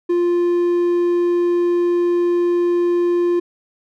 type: tone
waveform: triangle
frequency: 349.2 Hz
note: F4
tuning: in tune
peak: -12 dBFS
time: 0.09-3.4 s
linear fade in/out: 10 ms
effects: none